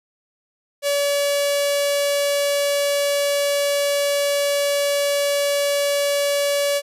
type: tone with notch filter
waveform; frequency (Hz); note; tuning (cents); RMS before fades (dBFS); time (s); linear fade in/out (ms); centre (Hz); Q
sawtooth; 570; C#5; +48; -20; 0.82-6.82; 50; 1300; 1.1
effects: resampled to 32000 Hz